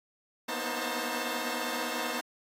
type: tone cluster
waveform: 10% pulse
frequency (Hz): 238.3 / 248.4 / 316.2 / 532 / 893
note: A#3 / B3 / D#4 / C5 / A5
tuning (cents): +38 / +10 / +28 / +29 / +25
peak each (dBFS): -30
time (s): 0.48-2.21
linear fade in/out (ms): 10
effects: AAC 48 kbps